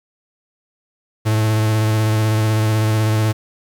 45% pulse tone with vibrato, 108.9 Hz, A2, 17 cents flat, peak -14 dBFS, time 1.25-3.33 s, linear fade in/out 20 ms, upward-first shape square, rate 16 Hz, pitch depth 21 cents each way, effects 7-bit

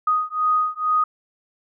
sine beating tone pair, 1244.5 / 1246.7 Hz, D#6 / D#6, 0 / +3 cents, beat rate 2.2 Hz, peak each -21 dBFS, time 0.07-1.04 s, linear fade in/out 5 ms, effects none

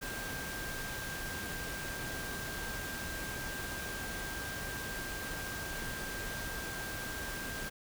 sine tone in noise, 1587 Hz, G6, 21 cents sharp, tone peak -42 dBFS, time 0.01-7.7 s, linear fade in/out 20 ms, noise pink, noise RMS -41 dBFS, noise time 0.01-7.7 s, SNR -4 dB, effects none

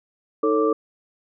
sine tone cluster, 312.2 / 444 / 556 / 1173 Hz, D#4 / A4 / C#5 / D6, +6 / +16 / +5 / -2 cents, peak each -23 / -19 / -27 / -25 dBFS, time 0.43-0.73 s, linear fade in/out 5 ms, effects none

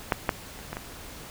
clicks, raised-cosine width 0.5 ms, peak -6 / -7 / -28 / -18 / -18 dBFS, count 5, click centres 0.122 / 0.292 / 0.59 / 0.73 / 0.769 s, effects pink hiss -43 dBFS RMS until 1.3 s

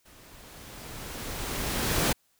pink noise with level ramp, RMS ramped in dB -54 to -24 dBFS, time 0.05-2.13 s, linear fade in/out 10 ms, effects white hiss -69 dBFS RMS until 2.39 s

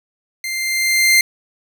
sawtooth tone with level ramp, 2093 Hz, C7, in tune, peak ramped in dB -19 to -5 dBFS, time 0.44-1.21 s, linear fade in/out 2 ms, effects none

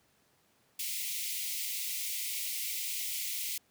white high-pass noise, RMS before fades -36 dBFS, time 0.79-3.58 s, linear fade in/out 5 ms, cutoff 2000 Hz, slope 96 dB/octave, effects pink hiss -69 dBFS RMS until 3.7 s + high-pass 100 Hz 12 dB/octave

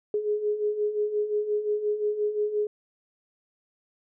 sine beating tone pair, 415.3 / 421 Hz, G#4 / G#4, 0 / +24 cents, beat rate 5.7 Hz, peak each -31 / -25 dBFS, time 0.14-2.67 s, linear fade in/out 2 ms, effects none

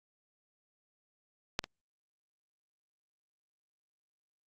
clicks, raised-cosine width 0.2 ms, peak -11 / -23 dBFS, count 2, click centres 1.591 / 1.641 s, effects Opus 48 kbps

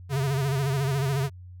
square tone with vibrato, 137.1 Hz, C#3, 19 cents flat, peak -24 dBFS, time 0.09-1.3 s, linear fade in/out 50 ms, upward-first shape sine, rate 14 Hz, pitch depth 86 cents each way, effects added 90 Hz sine -41 dBFS peak until 1.6 s

